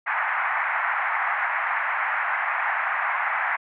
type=band-pass noise; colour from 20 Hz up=white; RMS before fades=-25 dBFS; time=0.06-3.57 s; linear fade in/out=20 ms; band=730 to 2100 Hz; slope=48 dB/octave; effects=none